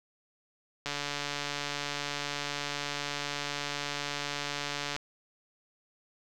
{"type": "click train", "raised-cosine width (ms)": 0.2, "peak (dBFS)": -16, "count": 592, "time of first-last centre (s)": [0.86, 4.964], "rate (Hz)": 144, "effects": []}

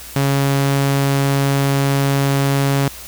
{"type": "tone", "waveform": "sawtooth", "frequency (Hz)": 138.59, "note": "C#3", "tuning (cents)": 0, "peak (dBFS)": -10, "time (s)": [0.16, 2.88], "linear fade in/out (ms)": 2, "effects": ["added 60 Hz sine -41 dBFS peak until 3.07 s", "white hiss -35 dBFS RMS until 3.07 s"]}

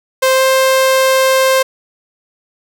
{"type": "tone with pitch glide", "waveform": "sawtooth", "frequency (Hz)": [523.3, 526.6], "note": ["C5", "C5"], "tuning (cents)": [0, 11], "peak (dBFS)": -5, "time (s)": [0.22, 1.63], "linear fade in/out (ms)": 10, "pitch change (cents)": 11, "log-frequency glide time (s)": [0.34, 0.42], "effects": []}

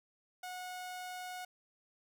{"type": "tone", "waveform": "sawtooth", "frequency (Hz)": 730, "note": "F#5", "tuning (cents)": -24, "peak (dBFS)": -38, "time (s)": [0.43, 1.45], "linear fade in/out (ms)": 5, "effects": []}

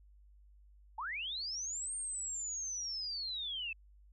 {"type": "linear two-way sweep", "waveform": "sine", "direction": "up then down", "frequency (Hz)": [823, 8760, 2576], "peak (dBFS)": -37, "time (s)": [0.98, 3.73], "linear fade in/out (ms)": 5, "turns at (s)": 1.95, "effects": ["added 50 Hz sine -58 dBFS peak until 4.12 s"]}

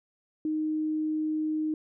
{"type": "tone", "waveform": "sine", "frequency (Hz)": 310, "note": "D#4", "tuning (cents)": -6, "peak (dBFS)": -26, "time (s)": [0.45, 1.74], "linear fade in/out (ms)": 2, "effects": []}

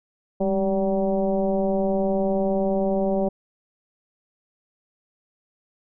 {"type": "tone with frequency modulation", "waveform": "sine", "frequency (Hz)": 387.8, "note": "G4", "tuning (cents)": -19, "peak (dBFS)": -19, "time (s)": [0.4, 3.29], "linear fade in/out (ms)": 10, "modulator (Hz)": 189, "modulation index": 1.6, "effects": []}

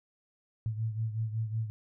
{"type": "beating tone pair", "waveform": "sine", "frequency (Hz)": [110, 115.4], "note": ["A2", "A#2"], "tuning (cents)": [0, -17], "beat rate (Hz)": 5.4, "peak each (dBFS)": [-31, -37], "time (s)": [0.66, 1.7], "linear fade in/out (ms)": 0, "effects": []}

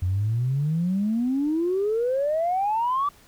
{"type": "exponential sweep", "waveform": "sine", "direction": "up", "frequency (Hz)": [87.31, 1174.7], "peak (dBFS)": -20, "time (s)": [0.02, 3.09], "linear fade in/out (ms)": 5, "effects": ["tanh soft clip ceiling -16 dBFS", "pink hiss -54 dBFS RMS until 3.27 s"]}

